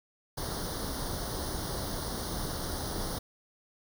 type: noise with comb filter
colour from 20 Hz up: pink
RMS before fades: -35 dBFS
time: 0.37-3.19 s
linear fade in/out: 10 ms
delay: 0.2 ms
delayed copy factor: +0.9
effects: none